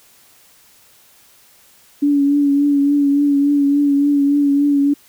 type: tone with vibrato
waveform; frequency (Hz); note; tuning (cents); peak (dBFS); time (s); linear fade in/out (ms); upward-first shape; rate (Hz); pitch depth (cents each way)
sine; 284.7; C#4; +46; -11; 2.02-4.94; 10; triangle; 3.5; 34
effects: white hiss -50 dBFS RMS until 5.08 s

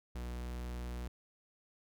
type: tone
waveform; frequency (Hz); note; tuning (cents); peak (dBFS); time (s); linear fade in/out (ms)
45% pulse; 60.7; B1; -29; -39; 0.15-1.08; 5
effects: none

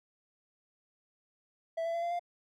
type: tone with pitch steps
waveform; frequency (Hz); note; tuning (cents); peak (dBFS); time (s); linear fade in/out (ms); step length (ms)
triangle; 659.3 / 668.9 / 678.6 / 688.5 / 698.5; E5 / E5 / F5 / F5 / F5; 0 / +25 / -50 / -25 / 0; -29; 1.77-2.195; 10; 85
effects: none

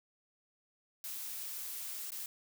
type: noise with dropouts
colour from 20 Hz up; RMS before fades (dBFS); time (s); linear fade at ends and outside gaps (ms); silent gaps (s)
blue; -42; 1.04-2.26; 1; 2.105-2.119
effects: none

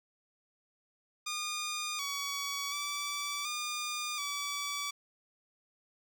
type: tone with pitch steps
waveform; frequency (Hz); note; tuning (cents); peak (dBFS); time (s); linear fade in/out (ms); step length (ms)
10% pulse; 1218 / 1129 / 1156 / 1210 / 1148; D#6 / C#6 / D6 / D#6 / D6; -37 / +31 / -28 / -49 / -40; -26; 1.26-4.91; 10; 730
effects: none

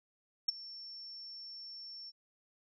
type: tone with ADSR envelope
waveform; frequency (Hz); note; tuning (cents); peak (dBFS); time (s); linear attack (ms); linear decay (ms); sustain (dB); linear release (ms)
sine; 5430; F8; -50; -24; 0.48-2.12; 8; 15; -21; 35
effects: none

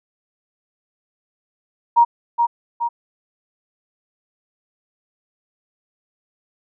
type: tone with echo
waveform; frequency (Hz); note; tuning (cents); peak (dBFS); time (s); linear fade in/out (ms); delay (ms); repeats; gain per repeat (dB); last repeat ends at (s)
sine; 942; A#5; +18; -8; 1.96-2.05; 20; 420; 2; -5; 2.89
effects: none

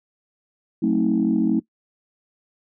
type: chord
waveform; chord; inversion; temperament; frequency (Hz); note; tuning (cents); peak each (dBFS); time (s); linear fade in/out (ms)
sine; F# diminished seventh; none; just; 185 / 222 / 266.4 / 319.7; F#3 / A3 / C4 / Eb4; 0 / +16 / +31 / +47; -24 / -20 / -23 / -21; 0.82-1.6; 10
effects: noise-tail reverb RT60 0.1 s tail -20 dB re dry + tanh soft clip ceiling -9 dBFS

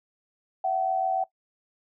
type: tone pair together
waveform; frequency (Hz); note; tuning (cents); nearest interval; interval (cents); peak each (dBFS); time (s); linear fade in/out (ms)
sine; 671.2 / 758; E5 / F#5; +31 / +42; major second; 211; -30 / -24; 0.64-1.24; 5
effects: noise-tail reverb RT60 0.1 s tail -19 dB re dry

